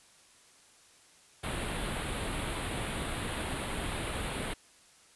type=band-stop noise; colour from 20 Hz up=pink; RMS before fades=-35 dBFS; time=1.43-4.54 s; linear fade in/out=10 ms; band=4000 to 8600 Hz; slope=48 dB/octave; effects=white hiss -60 dBFS RMS until 5.15 s + resampled to 24000 Hz